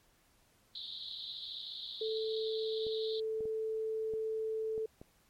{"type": "band-pass noise", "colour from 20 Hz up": "white", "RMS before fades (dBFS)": -44, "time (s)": [0.75, 3.2], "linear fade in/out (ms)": 5, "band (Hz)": [3400, 4200], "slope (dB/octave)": 96}
{"type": "tone", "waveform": "sine", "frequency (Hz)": 440, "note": "A4", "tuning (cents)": 0, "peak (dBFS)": -33, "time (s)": [2.01, 4.86], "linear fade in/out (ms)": 5}
{"type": "clicks", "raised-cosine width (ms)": 2, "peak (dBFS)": -35, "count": 6, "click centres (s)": [2.867, 3.407, 3.455, 4.137, 4.779, 5.015]}
{"effects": ["pink hiss -69 dBFS RMS until 5.29 s", "MP3 64 kbps"]}